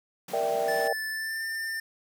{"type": "high-pass noise", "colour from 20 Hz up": "pink", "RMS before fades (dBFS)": -42, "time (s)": [0.28, 0.88], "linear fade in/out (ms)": 5, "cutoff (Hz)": 150, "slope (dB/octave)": 96}
{"type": "chord", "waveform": "sine", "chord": "E half-diminished seventh", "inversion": "second", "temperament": "equal", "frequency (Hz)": [466.2, 587.3, 659.3, 784], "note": ["Bb4", "D5", "E5", "G5"], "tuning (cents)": [0, 0, 0, 0], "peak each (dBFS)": -30, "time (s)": [0.33, 0.93], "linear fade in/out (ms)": 5}
{"type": "tone with pitch glide", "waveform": "square", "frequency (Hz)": [1753, 1796], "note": ["A6", "A6"], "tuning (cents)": [-7, 35], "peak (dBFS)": -31, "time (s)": [0.68, 1.8], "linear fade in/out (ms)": 5, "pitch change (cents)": 42, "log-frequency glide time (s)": [1.11, 1.44]}
{"effects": []}